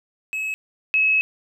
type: tone pair in turn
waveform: triangle / sine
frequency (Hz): 2575 / 2575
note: E7 / E7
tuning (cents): -41 / -41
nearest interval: unison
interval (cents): 0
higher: neither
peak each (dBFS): -22 / -15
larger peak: second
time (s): 0.33-0.54 / 0.94-1.21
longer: second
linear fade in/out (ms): 0
effects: none